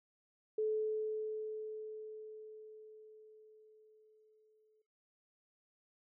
sine tone with exponential decay, 432.5 Hz, A4, 30 cents flat, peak -31 dBFS, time 0.58-4.82 s, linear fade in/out 5 ms, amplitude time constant 920 ms, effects noise-tail reverb RT60 0.5 s tail -21 dB re dry

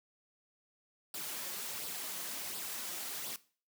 white noise with flanger, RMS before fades -41 dBFS, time 1.14-3.36 s, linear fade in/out 2 ms, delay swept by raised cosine 0.22 to 5.62 ms, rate 1.4 Hz, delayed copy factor +0.5, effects noise-tail reverb RT60 0.4 s tail -18 dB re dry + high-pass 150 Hz 12 dB/octave

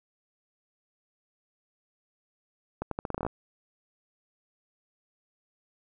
accelerating click train, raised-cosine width 1 ms, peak -17 dBFS, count 11, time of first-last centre 2.82-3.266 s, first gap 93 ms, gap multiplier 0.82, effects none

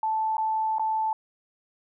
sine tone with dropouts, 877 Hz, A5, 6 cents flat, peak -23 dBFS, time 0.03-1.13 s, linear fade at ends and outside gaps 2 ms, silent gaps 0.369-0.38 / 0.784-0.795 s, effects none

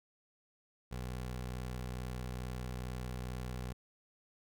20% pulse tone, 62.3 Hz, B1, 16 cents sharp, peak -34 dBFS, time 0.91-3.73 s, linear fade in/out 10 ms, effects none

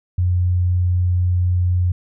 sine tone, 89.6 Hz, F2, 45 cents sharp, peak -14 dBFS, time 0.18-1.92 s, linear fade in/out 5 ms, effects none

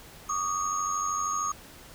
sine tone cluster, 1133 / 1226 / 6550 Hz, C#6 / D#6 / G#8, +37 / -26 / -25 cents, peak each -31 / -30 / -33 dBFS, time 0.29-1.52 s, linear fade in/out 5 ms, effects pink hiss -49 dBFS RMS until 1.94 s

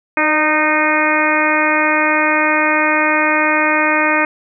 harmonic tone with a mistuned harmonic, 307.7 Hz, D#4, 19 cents flat, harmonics 1 / 2 / 3 / 4 / 5 / 6 / 7 / 8, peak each -20 / -20 / -20 / -20 / -20 / -20 / -20 / -20 dBFS, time 0.17-4.25 s, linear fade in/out 2 ms, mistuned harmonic 2, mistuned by -25 cents, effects none

